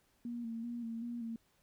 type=tone with vibrato; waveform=sine; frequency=233.1 Hz; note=A#3; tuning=in tune; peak=-38 dBFS; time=0.25-1.36 s; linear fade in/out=2 ms; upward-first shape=square; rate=2.6 Hz; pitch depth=36 cents each way; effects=pink hiss -73 dBFS RMS until 1.62 s